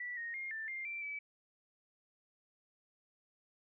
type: tone with pitch steps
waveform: sine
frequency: 1959 / 1862 / 2127 / 1776 / 2109 / 2348 / 2298 Hz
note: B6 / A#6 / C7 / A6 / C7 / D7 / D7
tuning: -15 / -2 / +28 / +16 / +13 / -1 / -38 cents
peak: -39 dBFS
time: 0-1.19 s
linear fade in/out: 5 ms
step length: 170 ms
effects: none

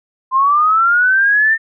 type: linear sweep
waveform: sine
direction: up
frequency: 1033 to 1815 Hz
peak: -9 dBFS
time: 0.31-1.58 s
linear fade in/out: 50 ms
effects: none

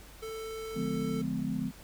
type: tone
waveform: square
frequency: 443.1 Hz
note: A4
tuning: 12 cents sharp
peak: -38 dBFS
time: 0.22-1.22 s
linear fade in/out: 10 ms
type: chord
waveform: sine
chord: D diminished seventh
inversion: none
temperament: just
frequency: 146.83 / 176.2 / 211.4 / 253.7 Hz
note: D3 / F3 / Ab3 / Cb4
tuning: 0 / +16 / +31 / +47 cents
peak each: -38 / -36 / -35 / -34 dBFS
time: 0.74-1.72 s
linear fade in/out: 50 ms
effects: added 50 Hz sine -53 dBFS peak until 1.83 s + pink hiss -53 dBFS RMS until 1.83 s

